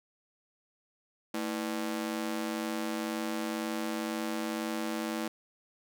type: ring-modulated tone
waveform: sawtooth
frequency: 273.8 Hz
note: C#4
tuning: 21 cents flat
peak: -25 dBFS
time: 1.34-5.28 s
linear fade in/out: 5 ms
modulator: 51 Hz
effects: none